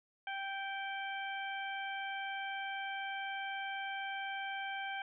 harmonic tone with a mistuned harmonic, 784 Hz, G5, in tune, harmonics 1 / 2 / 3 / 4, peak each -41 / -42 / -45 / -48 dBFS, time 0.27-5.02 s, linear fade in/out 2 ms, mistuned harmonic 3, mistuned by -20 cents, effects none

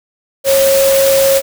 sine tone in noise, 545 Hz, C#5, 29 cents flat, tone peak -8 dBFS, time 0.44-1.42 s, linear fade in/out 50 ms, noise white, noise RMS -17 dBFS, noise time 0.44-1.42 s, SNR +6 dB, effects none

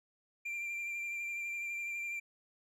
triangle tone with vibrato, 2371 Hz, D7, 16 cents sharp, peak -35 dBFS, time 0.45-2.2 s, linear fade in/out 10 ms, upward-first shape sine, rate 12 Hz, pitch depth 19 cents each way, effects none

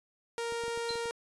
sawtooth tone, 466.2 Hz, A#4, in tune, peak -29 dBFS, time 0.38-1.11 s, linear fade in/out 0 ms
clicks, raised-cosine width 2 ms, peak -34 dBFS, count 7, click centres 0.523 / 0.637 / 0.681 / 0.775 / 0.907 / 0.956 / 1.057 s
sine tone with exponential decay, 4113 Hz, C8, 30 cents flat, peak -31 dBFS, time 0.89-1.08 s, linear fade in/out 1 ms, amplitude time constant 40 ms
effects resampled to 24000 Hz

